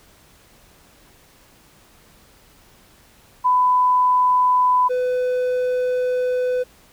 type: tone pair in turn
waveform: sine / triangle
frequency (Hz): 1000 / 501.4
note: B5 / B4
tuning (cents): +21 / +26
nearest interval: octave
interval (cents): 1195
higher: first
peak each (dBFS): -13 / -16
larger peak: first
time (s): 3.44-4.89 / 4.89-6.64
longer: second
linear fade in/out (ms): 20
effects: pink hiss -52 dBFS RMS until 6.92 s